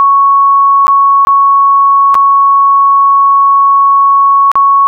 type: tone with dropouts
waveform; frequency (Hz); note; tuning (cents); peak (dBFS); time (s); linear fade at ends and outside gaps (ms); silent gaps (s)
sine; 1109; C#6; 0; -3; 0-4.87; 0; 0.869-0.88 / 1.25-1.271 / 2.144-2.152 / 4.516-4.555
effects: none